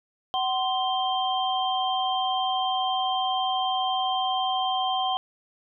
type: tone cluster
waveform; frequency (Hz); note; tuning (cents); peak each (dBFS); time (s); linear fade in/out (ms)
sine; 753 / 1043 / 3158; F#5 / C6 / G7; +30 / -6 / +12; -25 / -30 / -29; 0.34-5.17; 0
effects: none